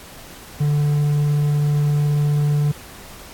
triangle tone, 146.83 Hz, D3, in tune, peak -13 dBFS, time 0.6-2.72 s, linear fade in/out 10 ms, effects pink hiss -40 dBFS RMS until 3.33 s + AAC 64 kbps

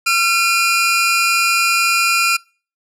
sawtooth tone pair together, 1364 / 2430 Hz, F6 / D#7, -41 / -42 cents, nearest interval minor seventh, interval 999 cents, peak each -12 dBFS, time 0.06-2.37 s, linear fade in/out 10 ms, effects noise-tail reverb RT60 0.4 s tail -26 dB re dry + low-pass 12000 Hz 12 dB/octave

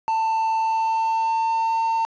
triangle tone with pitch glide, 891 to 904.5 Hz, A5 to A5, +22 to +48 cents, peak -17 dBFS, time 0.08-2.05 s, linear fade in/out 0 ms, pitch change +26 cents, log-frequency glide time 0.59-1.81 s, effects resampled to 16000 Hz + 8-bit

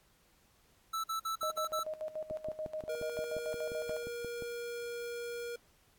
square tone bursts, 1318.5 Hz, E6, in tune, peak -34 dBFS, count 6, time 0.93-1.835 s, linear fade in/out 10 ms, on 110 ms, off 49 ms
sine tone with tremolo, 622.3 Hz, D#5, in tune, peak -35 dBFS, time 1.43-4.03 s, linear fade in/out 0 ms, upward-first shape square, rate 6.9 Hz, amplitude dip 80%
click train, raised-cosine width 2 ms, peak -31 dBFS, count 13, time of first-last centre 2.31-4.423 s, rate 5.68 Hz
square tone, 475 Hz, A#4, 33 cents sharp, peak -39 dBFS, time 2.89-5.56 s, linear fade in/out 5 ms
effects pink hiss -68 dBFS RMS until 5.98 s + AAC 64 kbps

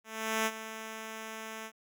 5% pulse tone with ADSR envelope, 220.8 Hz, A3, 6 cents sharp, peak -16 dBFS, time 0.04-1.72 s, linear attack 420 ms, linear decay 47 ms, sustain -13 dB, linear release 64 ms, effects none

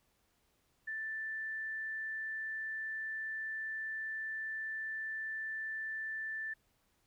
sine tone, 1765 Hz, A6, 5 cents sharp, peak -37 dBFS, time 0.87-6.54 s, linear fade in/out 10 ms, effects pink hiss -75 dBFS RMS until 7.06 s

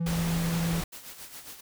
triangle tone, 167.5 Hz, E3, 28 cents sharp, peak -24 dBFS, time 0-0.81 s, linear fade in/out 10 ms
pink noise, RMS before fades -34 dBFS, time 0.06-0.84 s, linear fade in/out 5 ms
white noise with tremolo, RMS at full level -42 dBFS, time 0.92-1.61 s, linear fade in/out 10 ms, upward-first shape sine, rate 7.3 Hz, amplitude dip 60%
effects none

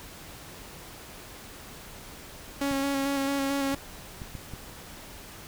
sawtooth tone with vibrato, 276.4 Hz, C#4, 5 cents flat, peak -22 dBFS, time 2.61-3.75 s, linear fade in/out 5 ms, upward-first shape square, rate 4.5 Hz, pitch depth 17 cents each way
clicks, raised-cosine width 5 ms, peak -26 dBFS, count 5, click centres 2.713 / 3.741 / 4.218 / 4.352 / 4.537 s
effects pink hiss -45 dBFS RMS until 5.47 s

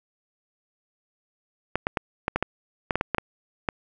clicks, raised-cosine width 0.5 ms, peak -8 dBFS, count 12, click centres 1.756 / 1.869 / 1.972 / 2.281 / 2.36 / 2.426 / 2.908 / 2.956 / 3.011 / 3.147 / 3.183 / 3.688 s, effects none

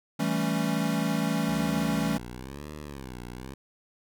square chord, A dominant seventh, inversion second, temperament equal, 164.81 / 196 / 220 / 277.2 Hz, E3 / G3 / A3 / C#4, 0 / 0 / 0 / 0 cents, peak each -31 / -32 / -31 / -32 dBFS, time 0.19-2.18 s, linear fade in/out 10 ms
10% pulse tone with vibrato, 67.4 Hz, C#2, 48 cents flat, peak -30 dBFS, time 1.48-3.54 s, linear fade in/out 5 ms, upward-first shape sine, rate 0.99 Hz, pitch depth 200 cents each way
effects none

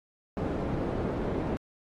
white low-pass noise, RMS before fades -31 dBFS, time 0.37-1.57 s, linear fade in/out 0 ms, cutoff 410 Hz, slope 12 dB/octave, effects AAC 32 kbps

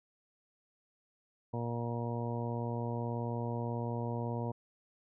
harmonic tone, 118.3 Hz, A#2, 26 cents sharp, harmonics 1 / 2 / 3 / 4 / 5 / 6 / 7 / 8, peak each -36 / -40 / -45 / -42 / -45 / -47 / -51 / -44 dBFS, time 1.53-4.52 s, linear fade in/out 10 ms, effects none

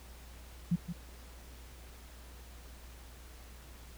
sine tone with echo, 172.7 Hz, F3, 19 cents flat, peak -25 dBFS, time 0.71-0.76 s, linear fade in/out 10 ms, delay 170 ms, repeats 1, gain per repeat -10 dB, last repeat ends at 0.93 s, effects added 60 Hz sine -50 dBFS peak until 3.97 s + pink hiss -56 dBFS RMS until 3.97 s

